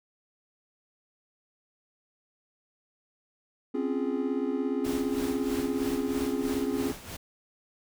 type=chord; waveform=triangle; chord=Db major seventh; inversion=third; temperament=just; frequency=259.9 / 277.2 / 346.5 / 415.8 Hz; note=C4 / Db4 / F4 / Ab4; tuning=-11 / 0 / -14 / +2 cents; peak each=-29 / -30 / -33 / -31 dBFS; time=3.74-6.92 s; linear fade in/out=10 ms
type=noise with tremolo; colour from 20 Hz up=pink; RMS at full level=-38 dBFS; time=4.84-7.17 s; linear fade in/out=10 ms; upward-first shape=sine; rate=3.1 Hz; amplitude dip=65%
effects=none